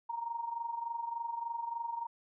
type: tone with amplitude modulation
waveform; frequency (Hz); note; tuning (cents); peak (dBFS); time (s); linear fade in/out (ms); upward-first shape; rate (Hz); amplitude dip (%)
sine; 932.3; A#5; 0; -32; 0.09-2.07; 10; sine; 23.4; 70
effects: none